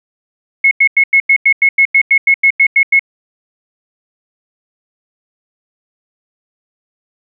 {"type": "tone bursts", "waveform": "sine", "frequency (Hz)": 2180, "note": "C#7", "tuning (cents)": -29, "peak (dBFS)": -5, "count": 15, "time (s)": [0.64, 2.994], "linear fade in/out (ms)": 5, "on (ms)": 72, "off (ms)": 91, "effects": []}